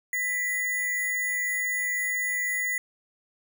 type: tone with sample-and-hold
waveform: sine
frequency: 1978 Hz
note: B6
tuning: 2 cents sharp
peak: -25 dBFS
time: 0.13-2.78 s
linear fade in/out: 2 ms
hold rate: 8820 Hz
effects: none